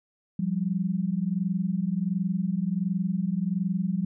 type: tone pair together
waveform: sine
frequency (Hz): 174.62 / 196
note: F3 / G3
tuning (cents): 0 / 0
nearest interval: major second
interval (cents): 200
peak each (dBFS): -27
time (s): 0.39-4.05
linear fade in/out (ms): 5
effects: none